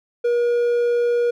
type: tone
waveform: triangle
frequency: 478.2 Hz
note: A#4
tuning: 44 cents sharp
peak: -14 dBFS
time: 0.24-1.31 s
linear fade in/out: 10 ms
effects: none